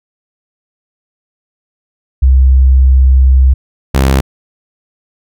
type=tone pair in turn; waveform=sine / sawtooth; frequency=65.41 / 66.9 Hz; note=C2 / C2; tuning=0 / +39 cents; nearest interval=unison; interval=39 cents; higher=second; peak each=-3 dBFS; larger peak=neither; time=2.22-3.54 / 3.94-4.21 s; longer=first; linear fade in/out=10 ms; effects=none